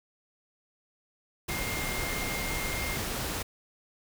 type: tone in noise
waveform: sine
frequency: 2119 Hz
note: C7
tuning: 21 cents sharp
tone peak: -36 dBFS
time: 1.49-2.97 s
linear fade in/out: 10 ms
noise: pink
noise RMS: -33 dBFS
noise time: 1.48-3.43 s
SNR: -6 dB
effects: none